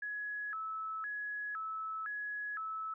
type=tone with vibrato; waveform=sine; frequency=1480 Hz; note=F#6; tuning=in tune; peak=-37 dBFS; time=0.02-2.94 s; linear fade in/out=5 ms; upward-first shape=square; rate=0.98 Hz; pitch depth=220 cents each way; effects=none